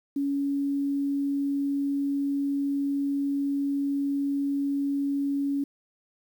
sine tone with quantisation, 280.4 Hz, C#4, 20 cents sharp, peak -24 dBFS, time 0.16-5.64 s, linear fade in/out 5 ms, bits 9, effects none

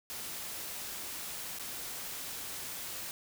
white noise with dropouts, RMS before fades -41 dBFS, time 0.1-3.11 s, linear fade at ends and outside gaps 0 ms, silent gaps 1.587-1.596 s, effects none

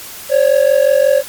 triangle ring-modulated tone, 554.4 Hz, C#5, in tune, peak -3 dBFS, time 0.29-1.23 s, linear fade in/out 50 ms, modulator 22.8 Hz, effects white hiss -31 dBFS RMS until 1.28 s + MP3 96 kbps

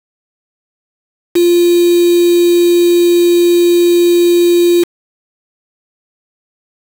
sine tone with quantisation, 347.6 Hz, F4, 8 cents flat, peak -6 dBFS, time 1.35-4.84 s, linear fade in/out 10 ms, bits 3, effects none

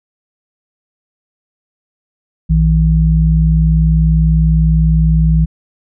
sine tone pair together, 59.93 / 160 Hz, A#1 / D#3, +49 / +49 cents, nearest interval octave + perfect fourth, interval 1700 cents, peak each -10 dBFS, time 2.49-5.46 s, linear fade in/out 20 ms, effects none

